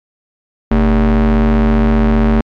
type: ring-modulated tone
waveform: square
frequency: 87.31 Hz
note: F2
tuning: in tune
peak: -6 dBFS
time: 0.71-2.41 s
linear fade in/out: 5 ms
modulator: 137 Hz
effects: low-pass 2000 Hz 12 dB/octave + MP3 96 kbps